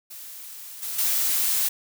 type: noise with level steps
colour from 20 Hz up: blue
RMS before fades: -40 / -31 / -23 dBFS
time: 0.1-1.69 s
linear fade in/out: 10 ms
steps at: 0.82 / 0.98 s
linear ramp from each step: 10 ms
effects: none